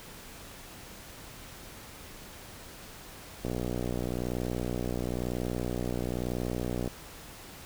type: click train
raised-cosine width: 2 ms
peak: -19 dBFS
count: 210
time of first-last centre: 3.45-6.876 s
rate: 61 Hz
effects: pink hiss -47 dBFS RMS until 7.65 s